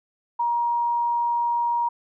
sine tone, 947 Hz, A#5, 27 cents sharp, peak -20 dBFS, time 0.39-1.89 s, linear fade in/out 10 ms, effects none

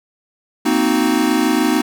square chord, C half-diminished seventh, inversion third, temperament equal with one note detuned, 233.1 / 260 / 311.1 / 370 Hz, Bb3 / C4 / Eb4 / Gb4, 0 / -11 / 0 / 0 cents, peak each -21 / -19 / -18 / -23 dBFS, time 0.65-1.82 s, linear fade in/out 10 ms, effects none

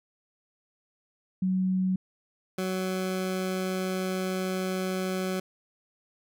sine / 20% pulse tone pair in turn, 186.6 / 186.6 Hz, F#3 / F#3, +15 / +15 cents, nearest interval unison, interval 0 cents, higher neither, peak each -23 dBFS, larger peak neither, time 1.42-1.96 / 2.58-5.4 s, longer second, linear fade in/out 5 ms, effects none

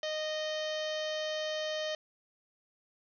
harmonic tone, 618 Hz, D#5, 12 cents flat, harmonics 1 / 2 / 3 / 4 / 5 / 6 / 7 / 8 / 9 / 10, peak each -34 / -49 / -42 / -51 / -41 / -46 / -48 / -52 / -51 / -52 dBFS, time 0.03-1.95 s, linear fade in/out 2 ms, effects none

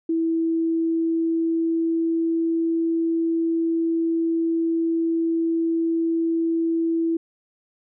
sine tone with pitch glide, 327.8 to 330.1 Hz, E4 to E4, -10 to +2 cents, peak -19 dBFS, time 0.09-7.17 s, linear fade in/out 5 ms, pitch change +12 cents, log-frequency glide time 0.23-2.71 s, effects none

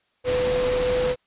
sine tone in noise, 500 Hz, B4, 21 cents sharp, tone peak -20 dBFS, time 0.24-1.16 s, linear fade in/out 50 ms, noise pink, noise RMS -29 dBFS, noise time 0.24-1.16 s, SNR +6 dB, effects white hiss -68 dBFS RMS until 1.26 s + resampled to 8000 Hz

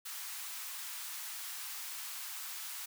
white high-pass noise, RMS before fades -43 dBFS, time 0.05-2.86 s, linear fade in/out 10 ms, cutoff 890 Hz, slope 24 dB/octave, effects none

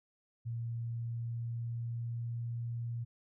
sine tone with pitch glide, 116.54 to 117.76 Hz, A#2 to A#2, 0 to +18 cents, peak -35 dBFS, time 0.45-3.05 s, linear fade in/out 20 ms, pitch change +18 cents, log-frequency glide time 0.74-2.61 s, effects none

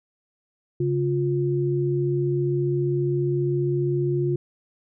sine tone pair together, 138.59 / 353.5 Hz, C#3 / F4, 0 / +21 cents, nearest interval octave + major third, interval 1621 cents, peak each -23 dBFS, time 0.8-4.36 s, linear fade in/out 5 ms, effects none

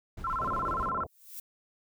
brown noise with tremolo, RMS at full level -39 dBFS, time 0.17-0.9 s, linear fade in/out 5 ms, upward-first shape sine, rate 8.1 Hz, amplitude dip 50%
sine tone with vibrato, 1185 Hz, D6, 15 cents sharp, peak -29 dBFS, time 0.24-1.04 s, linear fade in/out 5 ms, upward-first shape square, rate 17 Hz, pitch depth 220 cents each way
white low-pass noise, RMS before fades -40 dBFS, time 0.39-1.07 s, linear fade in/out 5 ms, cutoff 720 Hz, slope 48 dB/octave
violet noise with exponential growth, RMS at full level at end -39 dBFS, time 1-1.4 s, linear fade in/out 5 ms, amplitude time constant 86 ms
effects none

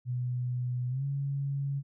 sine tone with pitch glide, 124.2 to 139.41 Hz, B2 to C#3, +10 to +10 cents, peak -29 dBFS, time 0.05-1.83 s, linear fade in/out 50 ms, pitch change +200 cents, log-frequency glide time 0.89-1.04 s, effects none

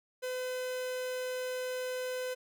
45% pulse tone, 507 Hz, B4, 45 cents sharp, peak -34 dBFS, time 0.22-2.35 s, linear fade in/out 20 ms, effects none

